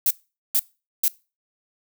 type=noise bursts; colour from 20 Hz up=violet; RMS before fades=-19 dBFS; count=3; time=0.06-1.081 s; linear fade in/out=2 ms; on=47 ms; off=440 ms; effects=noise-tail reverb RT60 0.3 s tail -22 dB re dry